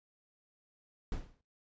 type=noise with exponential decay; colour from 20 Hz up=brown; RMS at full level=-34 dBFS; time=1.12-1.41 s; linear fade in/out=2 ms; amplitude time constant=62 ms; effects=noise-tail reverb RT60 0.3 s tail -20 dB re dry + resampled to 16000 Hz